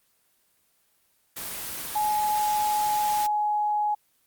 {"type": "noise", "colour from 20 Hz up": "white", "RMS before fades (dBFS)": -34, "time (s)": [1.36, 3.27], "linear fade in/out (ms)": 10}
{"type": "tone with pitch glide", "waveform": "sine", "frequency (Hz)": [845, 838.2], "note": ["G#5", "G#5"], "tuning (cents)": [30, 16], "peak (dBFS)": -22, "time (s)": [1.95, 3.95], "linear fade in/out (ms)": 10, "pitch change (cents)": -14, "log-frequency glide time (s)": [2.08, 3.69]}
{"effects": ["white hiss -67 dBFS RMS until 4.26 s", "Opus 24 kbps"]}